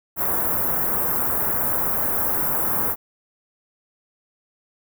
white band-stop noise, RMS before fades -22 dBFS, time 0.16-2.96 s, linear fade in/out 50 ms, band 1400 to 13000 Hz, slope 24 dB/octave, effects none

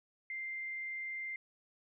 sine tone, 2093 Hz, C7, in tune, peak -38 dBFS, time 0.3-1.36 s, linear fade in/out 2 ms, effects none

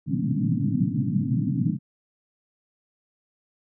pink band-pass noise, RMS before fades -24 dBFS, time 0.06-1.79 s, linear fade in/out 50 ms, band 110 to 290 Hz, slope 96 dB/octave, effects none

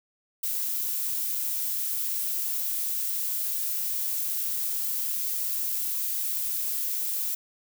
violet noise, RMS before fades -29 dBFS, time 0.43-7.35 s, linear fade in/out 5 ms, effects none

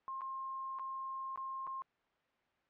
sine tone with dropouts, 1064 Hz, C6, 29 cents sharp, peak -39 dBFS, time 0.08-1.82 s, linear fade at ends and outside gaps 0 ms, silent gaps 0.209-0.217 / 0.787-0.795 / 1.359-1.375 / 1.668-1.674 s, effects white hiss -75 dBFS RMS until 2.69 s + low-pass 2000 Hz 12 dB/octave

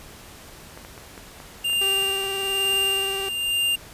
clicks, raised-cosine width 0.5 ms, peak -25 dBFS, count 11, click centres 0.775 / 0.849 / 0.978 / 1.178 / 1.402 / 1.698 / 1.732 / 2.025 / 2.239 / 2.655 / 2.725 s
square tone with tremolo, 2800 Hz, F7, 4 cents sharp, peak -20 dBFS, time 1.64-3.76 s, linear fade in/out 10 ms, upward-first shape sine, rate 1.1 Hz, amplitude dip 60%
sawtooth tone with vibrato, 390 Hz, G4, 9 cents flat, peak -25 dBFS, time 1.81-3.29 s, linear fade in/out 5 ms, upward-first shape triangle, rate 19 Hz, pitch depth 23 cents each way
effects pink hiss -44 dBFS RMS until 3.93 s + resampled to 32000 Hz

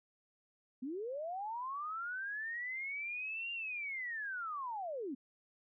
sine linear two-way sweep, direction up then down, 239.5 to 2801 to 239.5 Hz, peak -38 dBFS, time 0.82-5.15 s, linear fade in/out 10 ms, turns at 3.52 s, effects none

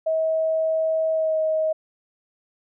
sine tone with pitch glide, 640 to 630.8 Hz, D#5 to D#5, +49 to +24 cents, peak -19 dBFS, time 0.06-1.73 s, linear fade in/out 10 ms, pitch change -25 cents, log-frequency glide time 1.12-1.38 s, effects none

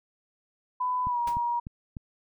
sine tone with pitch glide, 1000 to 952.1 Hz, B5 to A#5, +21 to +36 cents, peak -25 dBFS, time 0.8-1.6 s, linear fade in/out 10 ms, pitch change -85 cents, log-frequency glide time 1.07-1.19 s
click train, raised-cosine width 5 ms, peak -25 dBFS, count 4, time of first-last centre 1.07-1.968 s, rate 3.34 Hz
pink noise with exponential decay, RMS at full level -37 dBFS, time 1.27-1.41 s, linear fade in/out 5 ms, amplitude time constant 30 ms
effects none

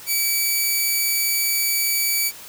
5% pulse tone, 2295 Hz, D7, 40 cents flat, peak -9 dBFS, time 0.06-2.32 s, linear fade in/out 50 ms, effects white hiss -40 dBFS RMS until 2.48 s

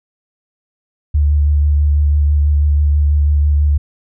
sine tone with vibrato, 73.42 Hz, D2, in tune, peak -9 dBFS, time 1.14-3.78 s, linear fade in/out 10 ms, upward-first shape sine, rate 6.1 Hz, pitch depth 21 cents each way, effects none

